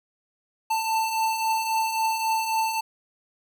square beating tone pair, 886 / 889.7 Hz, A5 / A5, +12 / +19 cents, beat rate 3.7 Hz, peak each -32 / -24 dBFS, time 0.7-2.81 s, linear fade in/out 10 ms, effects 10-bit

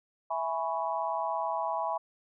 sine chord, C# minor seventh, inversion first, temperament equal, 659.3 / 830.6 / 987.8 / 1108.7 Hz, E5 / G#5 / B5 / C#6, 0 / 0 / 0 / 0 cents, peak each -34 / -34 / -33 / -38 dBFS, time 0.3-1.98 s, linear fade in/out 10 ms, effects none

